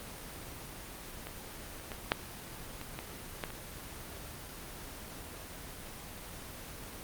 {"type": "clicks", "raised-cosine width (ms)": 0.3, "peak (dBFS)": [-25, -30, -23, -9, -26, -22, -17, -26], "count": 8, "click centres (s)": [1.27, 1.798, 1.918, 2.119, 2.814, 2.99, 3.438, 3.504], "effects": ["pink hiss -45 dBFS RMS until 7.03 s", "Opus 24 kbps"]}